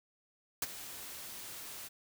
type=noise with ADSR envelope; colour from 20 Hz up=white; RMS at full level=-31 dBFS; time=0.62-1.89 s; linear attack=4 ms; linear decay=30 ms; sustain=-15 dB; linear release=21 ms; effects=none